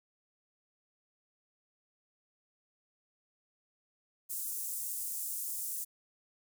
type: high-pass noise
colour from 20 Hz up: pink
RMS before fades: -38 dBFS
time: 4.29-5.85 s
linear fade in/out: 20 ms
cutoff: 8100 Hz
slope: 24 dB/octave
effects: none